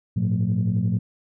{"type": "tone cluster", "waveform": "sine", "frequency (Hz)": [104.2, 115.6, 179.8, 224.4], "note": ["G#2", "A#2", "F#3", "A3"], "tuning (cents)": [6, -14, -49, 34], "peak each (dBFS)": [-25, -22, -23, -29], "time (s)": [0.16, 0.99], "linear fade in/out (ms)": 10, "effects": ["tanh soft clip ceiling -13 dBFS"]}